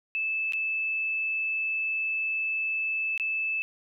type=tone with dropouts; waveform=sine; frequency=2623 Hz; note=E7; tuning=9 cents flat; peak=-26 dBFS; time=0.15-3.62 s; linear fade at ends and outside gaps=0 ms; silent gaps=0.523-0.534 / 3.177-3.198 s; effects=none